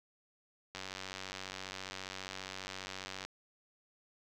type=click train; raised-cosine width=0.2 ms; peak=-24 dBFS; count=238; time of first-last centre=0.75-3.25 s; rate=94.8 Hz; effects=none